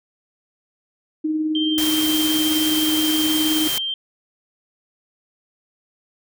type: tone with tremolo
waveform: sine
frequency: 310.7 Hz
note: D#4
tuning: 2 cents flat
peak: -17 dBFS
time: 1.24-3.68 s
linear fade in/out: 10 ms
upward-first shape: triangle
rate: 19 Hz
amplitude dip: 40%
type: tone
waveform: sine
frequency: 3153 Hz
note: G7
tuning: 9 cents sharp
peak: -22 dBFS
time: 1.55-3.94 s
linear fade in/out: 2 ms
type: noise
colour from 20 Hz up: white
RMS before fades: -25 dBFS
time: 1.78-3.78 s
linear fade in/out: 0 ms
effects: none